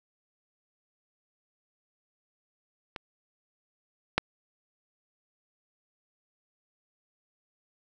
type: clicks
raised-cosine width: 0.3 ms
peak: -20 / -6 dBFS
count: 2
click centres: 2.962 / 4.18 s
effects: none